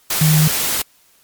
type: tone in noise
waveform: sine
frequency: 155.56 Hz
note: D#3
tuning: in tune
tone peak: -10 dBFS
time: 0.21-0.48 s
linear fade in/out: 5 ms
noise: white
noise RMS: -19 dBFS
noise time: 0.1-0.82 s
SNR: +6 dB
effects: white hiss -54 dBFS RMS until 1.23 s + MP3 96 kbps